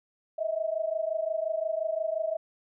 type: tone pair together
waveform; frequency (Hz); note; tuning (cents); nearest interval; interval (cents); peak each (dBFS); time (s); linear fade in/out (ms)
sine; 630 / 655.7; D#5 / E5; +21 / -9; minor second; 70; -30 / -30; 0.38-2.37; 10
effects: none